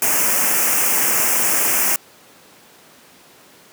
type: band-stop noise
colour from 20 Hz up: white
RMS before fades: -17 dBFS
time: 0.02-1.96 s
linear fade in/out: 2 ms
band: 2800 to 5500 Hz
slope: 48 dB/octave
effects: pink hiss -47 dBFS RMS until 3.72 s + high-pass 200 Hz 12 dB/octave